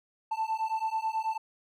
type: beating tone pair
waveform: triangle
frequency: 880 / 889.2 Hz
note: A5 / A5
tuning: 0 / +18 cents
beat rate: 9.2 Hz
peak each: -29 dBFS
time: 0.31-1.38 s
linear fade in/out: 10 ms
effects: tanh soft clip ceiling -20 dBFS